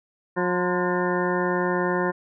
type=harmonic tone with a mistuned harmonic; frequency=179.7 Hz; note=F3; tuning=50 cents sharp; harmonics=1 / 2 / 3 / 4 / 5 / 6 / 8 / 9 / 10; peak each=-28 / -25 / -29 / -34 / -32 / -30 / -33 / -37 / -32 dBFS; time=0.36-2.12 s; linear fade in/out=20 ms; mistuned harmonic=6; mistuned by=-70 cents; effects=none